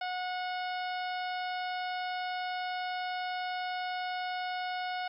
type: harmonic tone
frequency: 730 Hz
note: F#5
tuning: 24 cents flat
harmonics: 1 / 2 / 3 / 4 / 5 / 6 / 7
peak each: -34 / -40 / -44 / -46 / -48 / -50 / -51 dBFS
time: 0.01-5.08 s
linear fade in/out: 5 ms
effects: 12-bit